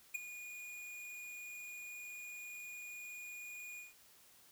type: tone with ADSR envelope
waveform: square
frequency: 2446 Hz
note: D#7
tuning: 30 cents flat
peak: -34 dBFS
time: 0.14-3.94 s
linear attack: 13 ms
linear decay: 11 ms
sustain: -13 dB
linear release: 160 ms
effects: white hiss -64 dBFS RMS until 4.51 s